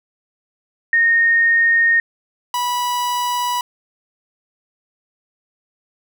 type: tone pair in turn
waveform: sine / 45% pulse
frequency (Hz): 1847 / 980.7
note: A#6 / B5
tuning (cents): -16 / -12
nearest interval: major seventh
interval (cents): 1096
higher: first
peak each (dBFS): -11 / -18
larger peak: first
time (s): 0.93-2 / 2.54-3.61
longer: neither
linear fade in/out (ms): 2
effects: none